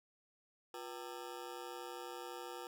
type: ring-modulated tone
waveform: 20% pulse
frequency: 421.6 Hz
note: G#4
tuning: 26 cents sharp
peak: -37 dBFS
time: 0.74-2.67 s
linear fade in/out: 2 ms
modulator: 66 Hz
effects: none